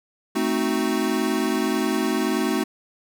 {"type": "chord", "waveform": "square", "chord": "A diminished seventh", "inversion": "none", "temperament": "equal", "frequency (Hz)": [220, 261.6, 311.1, 370], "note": ["A3", "C4", "Eb4", "Gb4"], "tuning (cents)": [0, 0, 0, 0], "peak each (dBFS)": -27, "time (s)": [0.35, 2.64], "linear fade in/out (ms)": 10, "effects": []}